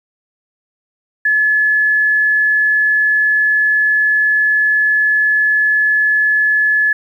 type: tone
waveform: sine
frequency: 1714 Hz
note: A6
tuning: 46 cents flat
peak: -10 dBFS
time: 1.25-6.93 s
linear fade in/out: 5 ms
effects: 8-bit